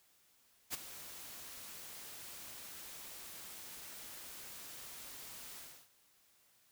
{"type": "noise with ADSR envelope", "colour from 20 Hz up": "white", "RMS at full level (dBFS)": -37, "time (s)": [0.7, 5.89], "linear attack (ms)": 40, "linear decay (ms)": 15, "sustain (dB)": -13, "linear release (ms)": 310, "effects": ["white hiss -70 dBFS RMS until 6.71 s"]}